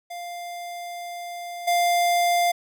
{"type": "tone with level steps", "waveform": "square", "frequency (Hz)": 698.5, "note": "F5", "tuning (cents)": 0, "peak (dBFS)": [-33, -19], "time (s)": [0.1, 2.52], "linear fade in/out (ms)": 10, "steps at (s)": 1.67, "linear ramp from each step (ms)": 10, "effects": []}